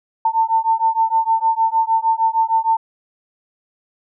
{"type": "beating tone pair", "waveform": "sine", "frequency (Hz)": [895, 901.5], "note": ["A5", "A5"], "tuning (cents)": [29, 42], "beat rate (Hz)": 6.5, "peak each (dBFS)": -17, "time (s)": [0.25, 2.77], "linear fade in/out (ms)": 5, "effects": []}